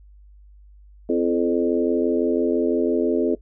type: harmonic tone with a mistuned harmonic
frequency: 85.9 Hz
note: F2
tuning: 28 cents flat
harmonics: 3 / 4 / 5 / 6 / 7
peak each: -23 / -22 / -22 / -30 / -29 dBFS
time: 1.09-3.35 s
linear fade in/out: 5 ms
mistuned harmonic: 4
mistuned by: -32 cents
effects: noise-tail reverb RT60 0.1 s tail -18 dB re dry + added 50 Hz sine -45 dBFS peak until 3.41 s